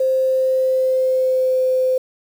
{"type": "tone with pitch glide", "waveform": "sine", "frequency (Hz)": [523.3, 514.9], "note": ["C5", "C5"], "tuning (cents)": [0, -28], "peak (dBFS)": -14, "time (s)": [0, 1.98], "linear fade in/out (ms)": 5, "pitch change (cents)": -28, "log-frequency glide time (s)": [0.19, 1.62], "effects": ["7-bit"]}